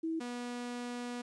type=tone pair in turn; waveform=sine / sawtooth; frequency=324.5 / 243.1 Hz; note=E4 / B3; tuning=-27 / -27 cents; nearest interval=perfect fourth; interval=500 cents; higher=first; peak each=-32 / -34 dBFS; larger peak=first; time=0.03-0.2 / 0.2-1.22 s; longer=second; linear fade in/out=10 ms; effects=resampled to 22050 Hz + 12-bit